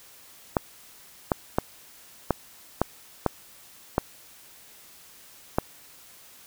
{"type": "clicks", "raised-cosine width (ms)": 1, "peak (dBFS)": -6, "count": 8, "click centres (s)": [0.568, 1.318, 1.585, 2.307, 2.816, 3.263, 3.981, 5.585], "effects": ["white hiss -51 dBFS RMS until 6.46 s"]}